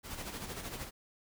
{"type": "noise with tremolo", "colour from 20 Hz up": "pink", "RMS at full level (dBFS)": -40, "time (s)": [0.03, 0.91], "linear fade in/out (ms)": 50, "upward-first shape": "sine", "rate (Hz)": 13, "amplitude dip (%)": 55, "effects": []}